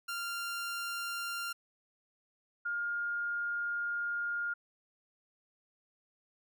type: tone pair in turn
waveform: sawtooth / sine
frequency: 1390 / 1414.3 Hz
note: F6 / F6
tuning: -9 / +21 cents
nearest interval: unison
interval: 30 cents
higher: second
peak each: -32 / -32 dBFS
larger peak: neither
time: 0.08-1.53 / 2.65-4.54 s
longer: second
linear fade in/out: 10 ms
effects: none